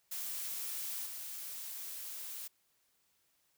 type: noise with level steps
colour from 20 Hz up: blue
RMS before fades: -40 / -44 dBFS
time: 0.11-2.48 s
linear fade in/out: 10 ms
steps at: 1.05 s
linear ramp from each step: 20 ms
effects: white hiss -75 dBFS RMS until 3.57 s